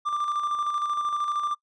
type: tone with tremolo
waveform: triangle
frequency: 1184 Hz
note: D6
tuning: 14 cents sharp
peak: -21 dBFS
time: 0.05-1.55 s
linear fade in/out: 20 ms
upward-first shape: square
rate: 13 Hz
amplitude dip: 40%
effects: noise-tail reverb RT60 0.1 s tail -25 dB re dry + resampled to 22050 Hz